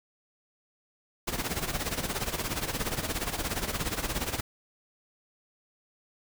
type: noise with tremolo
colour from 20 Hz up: pink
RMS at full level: -29 dBFS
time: 1.27-4.41 s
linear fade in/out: 10 ms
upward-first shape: sine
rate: 17 Hz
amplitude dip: 75%
effects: none